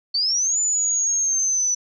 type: linear two-way sweep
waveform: sine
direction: up then down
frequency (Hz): 4435 to 7040 to 5940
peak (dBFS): -18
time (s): 0.14-1.75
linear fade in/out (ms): 10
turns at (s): 0.59
effects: none